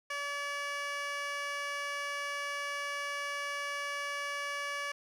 15% pulse tone with band-pass filter, 572 Hz, D5, 46 cents flat, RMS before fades -37 dBFS, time 0.1-4.92 s, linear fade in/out 5 ms, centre 2500 Hz, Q 0.57, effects none

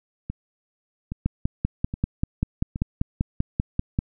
two click trains, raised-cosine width 5 ms, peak -17 / -9 dBFS, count 4 / 15, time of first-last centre 0.3-2.759 / 1.26-3.989 s, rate 1.22 / 5.13 Hz, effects none

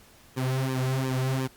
sawtooth tone with flanger, 130.81 Hz, C3, in tune, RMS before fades -27 dBFS, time 0.36-1.48 s, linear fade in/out 20 ms, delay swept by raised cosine 1.4 to 4.4 ms, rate 2.8 Hz, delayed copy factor -0.95, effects pink hiss -55 dBFS RMS until 1.56 s + Opus 48 kbps

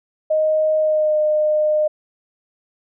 sine tone with pitch glide, 622.3 to 609.8 Hz, D#5 to D#5, 0 to -35 cents, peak -14 dBFS, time 0.3-1.88 s, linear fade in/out 10 ms, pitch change -35 cents, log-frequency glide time 0.78-1.19 s, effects none

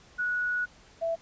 sine tone pair in turn, 1465 / 663.2 Hz, F#6 / E5, -18 / +10 cents, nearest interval octave + major second, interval 1372 cents, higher first, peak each -26 dBFS, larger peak neither, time 0.18-0.66 / 1.01-1.16 s, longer first, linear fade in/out 20 ms, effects pink hiss -56 dBFS RMS until 1.21 s + resampled to 16000 Hz

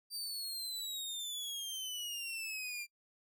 sawtooth exponential sweep, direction down, 4699 to 2369 Hz, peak -36 dBFS, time 0.1-2.87 s, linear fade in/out 50 ms, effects noise-tail reverb RT60 0.1 s tail -24 dB re dry

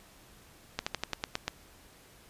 slowing click train, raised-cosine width 0.2 ms, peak -13 dBFS, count 8, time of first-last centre 0.79-1.48 s, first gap 75 ms, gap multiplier 1.09, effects pink hiss -57 dBFS RMS until 2.29 s + resampled to 32000 Hz

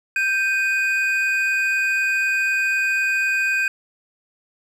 triangle tone pair together, 1568 / 2484 Hz, G6 / D#7, 0 / -3 cents, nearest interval minor sixth, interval 797 cents, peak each -19 dBFS, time 0.16-3.68 s, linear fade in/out 2 ms, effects none

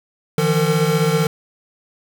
square tone cluster, 153.5 / 169.1 / 451.5 Hz, D#3 / E3 / A4, -23 / +44 / +45 cents, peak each -20 dBFS, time 0.38-1.27 s, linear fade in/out 2 ms, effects none

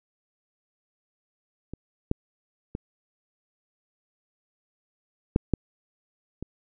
clicks, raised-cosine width 3 ms, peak -23 / -10 / -18 / -6 / -8 / -21 dBFS, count 6, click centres 1.736 / 2.114 / 2.751 / 5.361 / 5.537 / 6.426 s, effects none

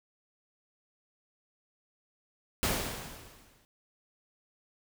pink noise with exponential decay, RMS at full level -27 dBFS, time 2.63-3.65 s, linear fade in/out 0 ms, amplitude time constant 220 ms, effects none

